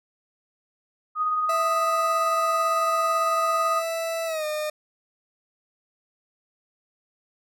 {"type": "tone with tremolo", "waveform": "sine", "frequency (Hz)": 1244.5, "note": "D#6", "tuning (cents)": 0, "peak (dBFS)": -20, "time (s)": [1.15, 3.83], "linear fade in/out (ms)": 50, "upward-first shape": "sine", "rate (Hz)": 18, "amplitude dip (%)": 30}
{"type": "tone with pitch glide", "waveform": "40% pulse", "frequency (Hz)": [659.3, 608.1], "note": ["E5", "D#5"], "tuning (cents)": [0, -40], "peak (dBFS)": -25, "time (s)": [1.49, 4.7], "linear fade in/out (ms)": 5, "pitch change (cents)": -140, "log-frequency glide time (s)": [4.26, 4.45]}
{"effects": []}